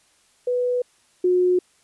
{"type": "tone pair in turn", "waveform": "sine", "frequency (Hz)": [493.9, 361.8], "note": ["B4", "F#4"], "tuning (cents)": [0, -39], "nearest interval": "perfect fourth", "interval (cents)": 539, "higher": "first", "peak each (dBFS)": [-19, -15], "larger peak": "second", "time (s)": [[0.47, 0.82], [1.24, 1.59]], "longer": "neither", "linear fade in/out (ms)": 5, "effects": ["white hiss -60 dBFS RMS until 1.83 s", "resampled to 24000 Hz"]}